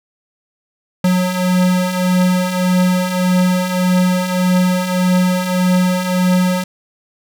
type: beating tone pair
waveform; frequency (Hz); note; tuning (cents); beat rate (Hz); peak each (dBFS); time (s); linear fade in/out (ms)
square; 180.9 / 182.6; F#3 / F#3; -39 / -23; 1.7; -20 / -14; 1.04-6.64; 5
effects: none